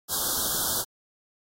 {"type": "band-stop noise", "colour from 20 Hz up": "white", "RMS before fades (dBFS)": -27, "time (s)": [0.08, 0.85], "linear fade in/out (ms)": 50, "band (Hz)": [1600, 3200], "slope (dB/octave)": 96, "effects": ["AAC 48 kbps"]}